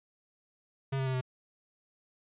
square tone with pitch steps, 135.5 / 133.1 / 130.73 / 128.41 Hz, C#3 / C3 / C3 / C3, -39 / +30 / -1 / -32 cents, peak -30 dBFS, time 0.92-1.212 s, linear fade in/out 10 ms, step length 73 ms, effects resampled to 8000 Hz

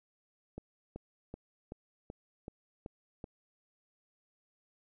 click train, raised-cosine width 2 ms, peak -29 dBFS, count 8, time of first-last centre 0.58-3.242 s, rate 2.63 Hz, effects none

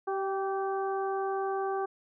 harmonic tone with a mistuned harmonic, 386.7 Hz, G4, 24 cents flat, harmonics 1 / 2 / 3 / 4, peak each -31 / -33 / -38 / -44 dBFS, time 0.07-1.86 s, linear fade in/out 10 ms, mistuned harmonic 2, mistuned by +19 cents, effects none

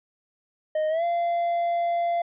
triangle tone with pitch glide, 620 to 687.9 Hz, D#5 to F5, -6 to -26 cents, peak -20 dBFS, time 0.75-2.22 s, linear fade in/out 5 ms, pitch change +180 cents, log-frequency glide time 0.89-1.04 s, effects resampled to 8000 Hz

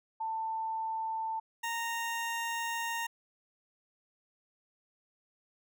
sine / 20% pulse tone pair in turn, 890 / 926.5 Hz, A5 / A#5, +20 / -11 cents, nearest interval minor second, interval 69 cents, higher second, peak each -32 / -28 dBFS, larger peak second, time 0.2-1.4 / 1.63-3.07 s, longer second, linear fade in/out 10 ms, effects none

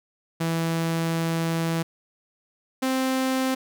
sawtooth tone pair in turn, 164.81 / 261.6 Hz, E3 / C4, 0 / 0 cents, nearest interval minor sixth, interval 800 cents, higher second, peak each -19 / -18 dBFS, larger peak second, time 0.4-1.83 / 2.82-3.55 s, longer first, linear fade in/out 10 ms, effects none

